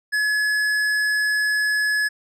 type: tone with hard clipping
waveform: triangle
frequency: 1700 Hz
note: G#6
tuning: 40 cents sharp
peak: -20 dBFS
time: 0.12-2.09 s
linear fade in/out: 20 ms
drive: 14 dB
effects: none